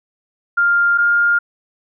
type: tone pair in turn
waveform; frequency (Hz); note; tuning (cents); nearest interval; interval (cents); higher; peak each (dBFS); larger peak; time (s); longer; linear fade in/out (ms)
sine; 1400 / 1409.7; F6 / F6; +4 / +16; unison; 12; second; -11; neither; 0.57-0.98 / 0.98-1.39; neither; 10
effects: none